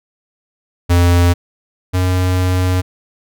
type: tone pair in turn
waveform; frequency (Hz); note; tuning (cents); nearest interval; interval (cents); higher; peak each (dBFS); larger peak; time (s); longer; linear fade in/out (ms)
square; 87.31 / 91.6; F2 / F#2; 0 / -17; minor second; 83; second; -9 / -13; first; 0.89-1.34 / 1.93-2.82; second; 20
effects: none